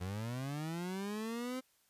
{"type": "linear sweep", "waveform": "30% pulse", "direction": "up", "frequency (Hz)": [87.31, 261.2], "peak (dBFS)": -35, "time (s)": [0, 1.61], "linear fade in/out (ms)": 20, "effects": ["white hiss -72 dBFS RMS until 1.89 s", "resampled to 32000 Hz"]}